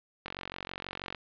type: click train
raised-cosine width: 0.3 ms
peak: -21 dBFS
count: 42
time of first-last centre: 0.26-1.147 s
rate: 46.2 Hz
effects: resampled to 11025 Hz + 9-bit

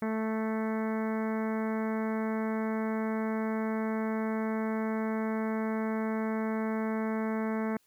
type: harmonic tone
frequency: 220 Hz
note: A3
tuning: in tune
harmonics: 1 / 2 / 3 / 4 / 5 / 6 / 7 / 8 / 9 / 10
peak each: -30 / -36 / -40 / -42 / -44 / -46 / -47 / -48 / -49 / -50 dBFS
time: 0.02-7.77 s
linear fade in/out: 2 ms
effects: white hiss -69 dBFS RMS until 7.86 s

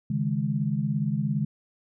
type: chord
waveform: sine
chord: C# suspended second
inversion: none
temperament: just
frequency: 138.59 / 155.92 / 207.9 Hz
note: C#3 / D#3 / G#3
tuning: 0 / +4 / +2 cents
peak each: -28 dBFS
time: 0.1-1.45 s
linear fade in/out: 5 ms
effects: none

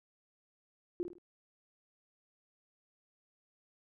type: tone with echo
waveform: sine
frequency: 351.4 Hz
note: F4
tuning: 11 cents sharp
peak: -31 dBFS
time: 1-1.03 s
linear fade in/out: 0 ms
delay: 51 ms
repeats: 3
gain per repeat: -8 dB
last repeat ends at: 1.183 s
effects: none

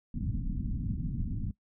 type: low-pass noise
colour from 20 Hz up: pink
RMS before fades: -33 dBFS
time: 0.14-1.51 s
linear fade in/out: 5 ms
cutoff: 260 Hz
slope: 48 dB/octave
effects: noise-tail reverb RT60 0.1 s tail -19 dB re dry

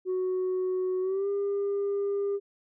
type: tone with pitch glide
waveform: sine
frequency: 370 to 401.2 Hz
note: F#4 to G4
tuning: 0 to +40 cents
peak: -24 dBFS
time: 0.05-2.4 s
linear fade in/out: 50 ms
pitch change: +140 cents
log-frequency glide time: 1.01-1.28 s
effects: tanh soft clip ceiling -24 dBFS

